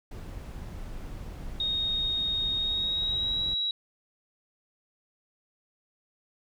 brown noise, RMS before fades -39 dBFS, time 0.11-3.54 s, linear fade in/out 5 ms
sine tone with pitch glide, 3725 to 3876 Hz, A#7 to B7, -2 to -33 cents, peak -26 dBFS, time 1.6-3.71 s, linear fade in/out 2 ms, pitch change +69 cents, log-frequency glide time 2.58-3.42 s
effects none

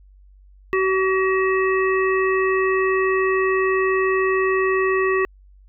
harmonic tone with a mistuned harmonic, 379.5 Hz, F#4, 44 cents sharp, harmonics 1 / 3 / 5 / 7, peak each -18 / -24 / -24 / -30 dBFS, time 0.73-5.25 s, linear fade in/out 0 ms, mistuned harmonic 7, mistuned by -27 cents, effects added 48 Hz sine -46 dBFS peak until 5.68 s

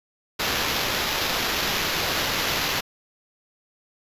violet noise with sample-and-hold, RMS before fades -25 dBFS, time 0.39-2.81 s, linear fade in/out 10 ms, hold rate 8820 Hz, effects resampled to 32000 Hz

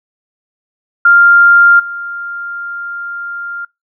sine tone with level steps, 1396.9 Hz, F6, in tune, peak -3 / -20 dBFS, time 1.05-3.65 s, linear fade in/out 5 ms, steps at 1.79 s, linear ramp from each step 10 ms, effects noise-tail reverb RT60 0.2 s tail -25 dB re dry

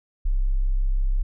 sine tone, 32.96 Hz, C1, 14 cents sharp, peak -18 dBFS, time 0.25-1.23 s, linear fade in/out 10 ms, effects none

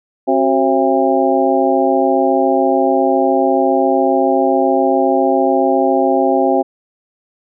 harmonic tone with a mistuned harmonic, 134.2 Hz, C3, 44 cents sharp, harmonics 2 / 3 / 4 / 5 / 6, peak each -17 / -17 / -17 / -17 / -17 dBFS, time 0.27-6.63 s, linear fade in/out 20 ms, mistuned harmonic 3, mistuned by -120 cents, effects none

